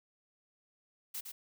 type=noise with echo; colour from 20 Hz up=blue; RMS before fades=-40 dBFS; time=1.14-1.21 s; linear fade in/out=10 ms; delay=110 ms; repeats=1; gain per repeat=-5 dB; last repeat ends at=1.32 s; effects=none